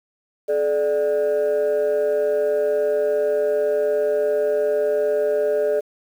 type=tone pair together; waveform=sine; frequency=429.1 / 591.7 Hz; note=A4 / D5; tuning=-43 / +13 cents; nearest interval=tritone; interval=556 cents; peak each=-18 dBFS; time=0.48-5.81 s; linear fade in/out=20 ms; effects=tanh soft clip ceiling -14 dBFS + 8-bit